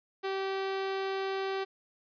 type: tone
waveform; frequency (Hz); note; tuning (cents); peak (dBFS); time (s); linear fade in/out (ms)
sawtooth; 386.6; G4; -24; -27; 0.23-1.65; 20
effects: resampled to 11025 Hz + 11-bit